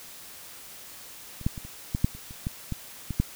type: clicks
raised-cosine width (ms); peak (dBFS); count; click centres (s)
5; -29 / -11 / -24 / -29 / -14 / -8 / -30 / -30 / -16 / -17 / -18 / -9; 12; 1.413 / 1.465 / 1.578 / 1.65 / 1.949 / 2.045 / 2.15 / 2.309 / 2.469 / 2.723 / 3.107 / 3.2
effects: white hiss -45 dBFS RMS until 3.35 s